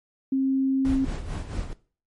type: tone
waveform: sine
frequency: 267.2 Hz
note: C4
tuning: 36 cents sharp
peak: -20 dBFS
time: 0.32-1.05 s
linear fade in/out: 5 ms
type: noise with tremolo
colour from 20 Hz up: brown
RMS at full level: -28 dBFS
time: 0.85-1.73 s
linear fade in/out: 0 ms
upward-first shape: sine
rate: 4.5 Hz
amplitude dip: 65%
effects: noise-tail reverb RT60 0.4 s tail -18 dB re dry + MP3 48 kbps